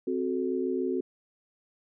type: chord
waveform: sine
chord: F# diminished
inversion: second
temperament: equal with one note detuned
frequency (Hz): 261.6 / 370 / 436.7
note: C4 / F#4 / A4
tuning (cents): 0 / 0 / -13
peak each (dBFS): -31 / -29 / -34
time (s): 0.07-1.01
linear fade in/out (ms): 5
effects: none